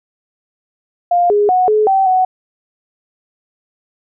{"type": "tone with pitch steps", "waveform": "sine", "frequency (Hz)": [702, 413.1, 735, 427.4, 772, 744], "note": ["F5", "G#4", "F#5", "G#4", "G5", "F#5"], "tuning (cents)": [9, -9, -12, 50, -27, 9], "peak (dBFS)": -9, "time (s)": [1.11, 2.25], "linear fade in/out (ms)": 5, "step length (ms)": 190, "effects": []}